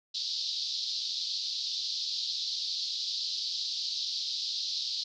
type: band-pass noise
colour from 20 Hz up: pink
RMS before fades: -34 dBFS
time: 0.14-5.04 s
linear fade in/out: 10 ms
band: 3800 to 5000 Hz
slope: 48 dB/octave
effects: none